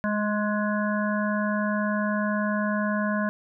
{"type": "harmonic tone with a mistuned harmonic", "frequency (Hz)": 210, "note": "G#3", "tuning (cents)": 19, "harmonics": [1, 3, 5, 7, 8], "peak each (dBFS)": [-25, -30, -32, -33, -34], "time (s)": [0.04, 3.29], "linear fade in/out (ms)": 0, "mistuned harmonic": 1, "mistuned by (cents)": -16, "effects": []}